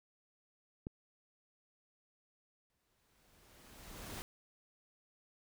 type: click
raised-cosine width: 3 ms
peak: -28 dBFS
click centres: 0.869 s
type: noise with exponential growth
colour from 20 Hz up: pink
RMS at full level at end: -44 dBFS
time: 2.7-4.22 s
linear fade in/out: 0 ms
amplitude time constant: 330 ms
effects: none